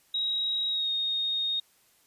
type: tone with pitch glide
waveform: sine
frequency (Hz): 3816 to 3712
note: A#7 to A#7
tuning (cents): +40 to -8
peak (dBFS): -26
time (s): 0.14-1.6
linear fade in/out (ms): 5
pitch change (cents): -48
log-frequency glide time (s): 0.69-0.9
effects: white hiss -64 dBFS RMS until 2.06 s + resampled to 32000 Hz